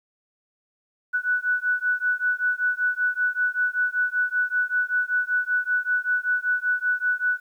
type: beating tone pair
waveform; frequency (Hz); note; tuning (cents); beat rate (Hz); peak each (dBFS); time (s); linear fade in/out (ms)
sine; 1480 / 1485.2; F#6 / F#6; 0 / +6; 5.2; -24; 1.13-7.4; 20
effects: 10-bit